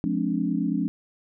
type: chord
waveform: sine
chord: D half-diminished seventh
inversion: first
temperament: just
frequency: 176.2 / 211.4 / 264.3 / 293.7 Hz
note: F3 / Ab3 / C4 / D4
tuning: +16 / +31 / +18 / 0 cents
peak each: -28 dBFS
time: 0.04-0.88 s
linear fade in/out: 0 ms
effects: none